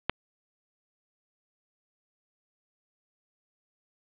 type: click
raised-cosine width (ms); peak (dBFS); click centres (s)
0.3; -7; 0.096
effects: resampled to 8000 Hz + 7-bit